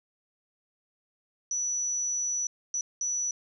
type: tone bursts at uneven times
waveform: sine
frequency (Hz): 5920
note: F#8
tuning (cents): 0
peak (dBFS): -27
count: 3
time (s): 1.51-2.47 / 2.74-2.81 / 3.01-3.31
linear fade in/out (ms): 2
effects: none